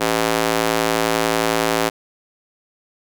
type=tone with high-pass filter; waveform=square; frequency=55.6 Hz; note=A1; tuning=19 cents sharp; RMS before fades=-19 dBFS; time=0-1.9 s; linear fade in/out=20 ms; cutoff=390 Hz; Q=0.82; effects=none